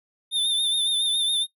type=tone with vibrato; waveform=square; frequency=3595 Hz; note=A7; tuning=36 cents sharp; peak=-21 dBFS; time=0.31-1.47 s; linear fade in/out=50 ms; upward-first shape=triangle; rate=7.2 Hz; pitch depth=58 cents each way; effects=noise-tail reverb RT60 0.1 s tail -19 dB re dry